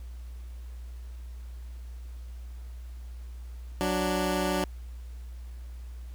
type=tone pair together; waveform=15% pulse; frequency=185 / 293.7 Hz; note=F#3 / D4; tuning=0 / 0 cents; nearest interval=minor sixth; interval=800 cents; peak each=-22 / -23 dBFS; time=3.81-4.64 s; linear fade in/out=0 ms; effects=added 60 Hz sine -38 dBFS peak until 6.14 s + pink hiss -60 dBFS RMS until 6.14 s